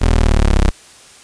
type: linear sweep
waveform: 25% pulse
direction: down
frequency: 41.81 to 32.3 Hz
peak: -6 dBFS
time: 0.01-0.71 s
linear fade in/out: 10 ms
effects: white hiss -42 dBFS RMS until 1.23 s + resampled to 22050 Hz